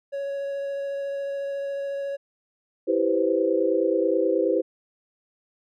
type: tone with vibrato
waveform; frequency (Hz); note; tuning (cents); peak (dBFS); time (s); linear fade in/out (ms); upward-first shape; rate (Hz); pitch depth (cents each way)
triangle; 557; C#5; +8; -25; 0.12-2.17; 20; triangle; 14; 10
type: chord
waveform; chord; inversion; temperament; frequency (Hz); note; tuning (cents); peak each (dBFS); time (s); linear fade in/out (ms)
sine; C major seventh; first; equal; 329.6 / 392 / 493.9 / 523.3; E4 / G4 / B4 / C5; 0 / 0 / 0 / 0; -25; 2.87-4.62; 20
effects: none